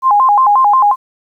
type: tone with vibrato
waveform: sine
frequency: 929 Hz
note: A#5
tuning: 6 cents flat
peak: -6 dBFS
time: 0.02-0.96 s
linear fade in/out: 50 ms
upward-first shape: square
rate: 5.6 Hz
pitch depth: 210 cents each way
effects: 8-bit